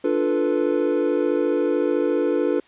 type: chord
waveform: triangle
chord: B half-diminished seventh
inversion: first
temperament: equal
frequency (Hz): 293.7 / 349.2 / 440 / 493.9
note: D4 / F4 / A4 / B4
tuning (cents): 0 / 0 / 0 / 0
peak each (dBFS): -22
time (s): 0.04-2.6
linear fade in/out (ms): 5
effects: white hiss -54 dBFS RMS until 2.67 s + resampled to 8000 Hz